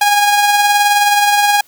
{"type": "tone with tremolo", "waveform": "sawtooth", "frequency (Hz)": 821, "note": "G#5", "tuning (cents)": -20, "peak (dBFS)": -4, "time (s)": [0.01, 1.61], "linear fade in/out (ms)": 5, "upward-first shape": "sine", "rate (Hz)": 19, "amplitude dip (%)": 35, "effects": ["white hiss -49 dBFS RMS until 1.67 s"]}